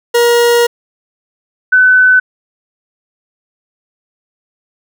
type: tone pair in turn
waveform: 40% pulse / sine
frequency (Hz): 474.9 / 1507.7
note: A#4 / F#6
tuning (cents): +32 / +32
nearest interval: octave + minor sixth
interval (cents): 2000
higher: second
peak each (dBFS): -6 / -4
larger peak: second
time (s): 0.14-0.67 / 1.72-2.2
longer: first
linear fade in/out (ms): 10
effects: none